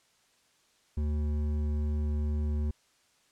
sine tone with hard clipping, 74.8 Hz, D2, 32 cents sharp, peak -29 dBFS, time 0.97-2.71 s, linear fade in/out 5 ms, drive 9 dB, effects white hiss -67 dBFS RMS until 3.31 s + low-pass 8000 Hz 12 dB/octave

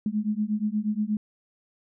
sine beating tone pair, 207.7 / 216.1 Hz, G#3 / A3, 0 / -31 cents, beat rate 8.4 Hz, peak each -27 dBFS, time 0.06-1.17 s, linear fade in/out 2 ms, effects none

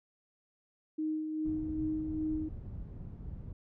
sine tone with tremolo, 311.1 Hz, D#4, in tune, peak -30 dBFS, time 0.98-2.49 s, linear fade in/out 10 ms, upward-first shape sine, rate 2.5 Hz, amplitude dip 40%
white low-pass noise, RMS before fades -43 dBFS, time 1.45-3.53 s, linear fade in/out 5 ms, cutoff 100 Hz, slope 12 dB/octave
effects none

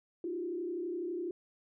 sine tone with frequency modulation, 349.2 Hz, F4, in tune, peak -34 dBFS, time 0.24-1.31 s, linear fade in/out 2 ms, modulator 32 Hz, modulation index 0.92, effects none

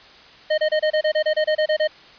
square tone bursts, 617 Hz, D#5, 15 cents flat, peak -17 dBFS, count 13, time 0.5-1.876 s, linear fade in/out 10 ms, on 80 ms, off 28 ms, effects white hiss -46 dBFS RMS until 2.18 s + resampled to 11025 Hz

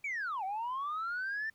sine linear two-way sweep, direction down then up, 2349 to 740 to 1800 Hz, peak -32 dBFS, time 0.04-1.5 s, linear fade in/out 5 ms, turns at 0.44 s, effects tanh soft clip ceiling -31 dBFS + pink hiss -71 dBFS RMS until 1.54 s

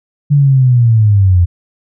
sine linear sweep, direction down, 146.83 to 85 Hz, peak -5 dBFS, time 0.3-1.46 s, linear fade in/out 20 ms, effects none

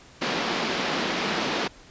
pink band-pass noise, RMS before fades -27 dBFS, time 0.21-1.68 s, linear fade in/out 10 ms, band 190 to 4900 Hz, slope 24 dB/octave, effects pink hiss -50 dBFS RMS until 1.9 s + resampled to 16000 Hz

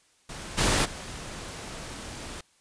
pink noise with level steps, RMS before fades -39 / -23 / -39 dBFS, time 0.29-2.41 s, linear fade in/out 5 ms, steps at 0.57 / 0.84 s, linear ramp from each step 20 ms, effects white hiss -64 dBFS RMS until 2.6 s + resampled to 22050 Hz

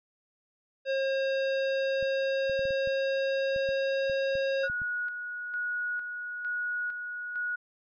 square tone with pitch glide, 538 to 542.1 Hz, C5 to C#5, +48 to -39 cents, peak -27 dBFS, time 0.85-4.69 s, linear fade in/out 50 ms, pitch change +13 cents, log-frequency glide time 1.37-4.09 s
clicks, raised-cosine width 5 ms, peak -33 dBFS, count 12, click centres 2.027 / 2.497 / 2.593 / 2.654 / 2.707 / 2.874 / 3.562 / 3.69 / 4.098 / 4.354 / 4.699 / 4.818 s
sine tone with tremolo, 1456 Hz, F#6, 28 cents flat, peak -29 dBFS, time 4.63-7.56 s, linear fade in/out 10 ms, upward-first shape square, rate 1.1 Hz, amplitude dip 45%
effects resampled to 11025 Hz

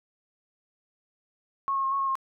sine tone with pitch steps, 1095 / 1085 / 1072 / 1102 / 1086 / 1070 Hz, C#6 / C#6 / C6 / C#6 / C#6 / C6, -22 / -37 / +42 / -11 / -36 / +38 cents, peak -24 dBFS, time 1.68-2.154 s, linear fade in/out 0 ms, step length 79 ms, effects none

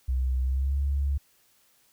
sine tone with pitch glide, 64.1 to 69.9 Hz, C2 to C#2, -35 to +15 cents, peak -23 dBFS, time 0.08-1.18 s, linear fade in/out 10 ms, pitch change +150 cents, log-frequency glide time 0.42-0.78 s, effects white hiss -64 dBFS RMS until 1.92 s

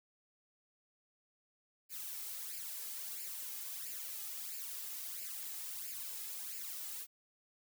blue noise with flanger, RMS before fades -44 dBFS, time 1.89-7.07 s, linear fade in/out 50 ms, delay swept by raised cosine 0.41 to 2.41 ms, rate 1.5 Hz, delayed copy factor +0.7, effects none

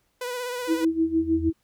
sawtooth tone with vibrato, 493.9 Hz, B4, in tune, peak -25 dBFS, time 0.21-0.85 s, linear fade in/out 5 ms, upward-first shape sine, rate 16 Hz, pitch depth 34 cents each way
sine tone with exponential growth, 82.41 Hz, E2, in tune, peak -25 dBFS, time 0.58-1.5 s, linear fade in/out 5 ms, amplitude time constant 200 ms
sine tone with tremolo, 325.4 Hz, E4, 22 cents flat, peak -17 dBFS, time 0.67-1.53 s, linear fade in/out 50 ms, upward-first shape sine, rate 6.4 Hz, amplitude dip 80%
effects pink hiss -70 dBFS RMS until 1.63 s

